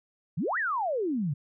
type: exponential two-way sweep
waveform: sine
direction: up then down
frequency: 131.8 to 1956 to 131.8 Hz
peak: -26 dBFS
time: 0.37-1.34 s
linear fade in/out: 10 ms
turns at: 0.58 s
effects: none